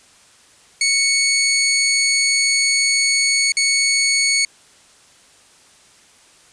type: tone with dropouts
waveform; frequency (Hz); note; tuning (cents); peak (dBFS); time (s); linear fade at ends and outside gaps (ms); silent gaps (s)
15% pulse; 2217; C#7; 0; -8; 0.81-4.45; 2; 3.521-3.569
effects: white hiss -50 dBFS RMS until 6.52 s + resampled to 22050 Hz